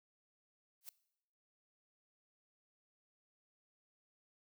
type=noise with exponential growth; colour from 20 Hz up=blue; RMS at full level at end=-44 dBFS; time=0.81-0.89 s; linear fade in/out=1 ms; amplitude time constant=16 ms; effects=noise-tail reverb RT60 0.8 s tail -20 dB re dry